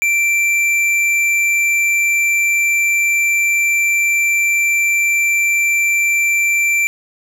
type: tone with tanh clipping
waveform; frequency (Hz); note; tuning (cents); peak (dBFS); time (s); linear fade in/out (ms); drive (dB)
triangle; 2349; D7; 0; -14; 0.02-6.87; 0; 15
effects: none